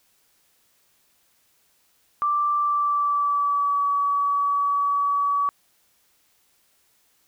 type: tone with pitch glide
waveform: sine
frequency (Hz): 1174.7 to 1138.6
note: D6 to C#6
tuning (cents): 0 to +46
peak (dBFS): -19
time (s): 2.22-5.49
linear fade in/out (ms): 0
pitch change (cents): -54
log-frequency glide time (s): 2.56-3.87
effects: white hiss -64 dBFS RMS until 7.27 s